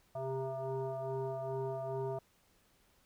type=tone with frequency modulation; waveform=sine; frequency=134.2 Hz; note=C3; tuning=44 cents sharp; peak=-35 dBFS; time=0.15-2.19 s; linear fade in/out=5 ms; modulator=266 Hz; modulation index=2.7; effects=pink hiss -70 dBFS RMS until 3.05 s